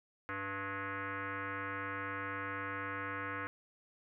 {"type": "tone with frequency modulation", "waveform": "sine", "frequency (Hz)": 100, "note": "G2", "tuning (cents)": 35, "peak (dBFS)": -37, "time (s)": [0.29, 3.47], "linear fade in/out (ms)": 0, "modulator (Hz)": 392, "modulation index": 4.8, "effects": []}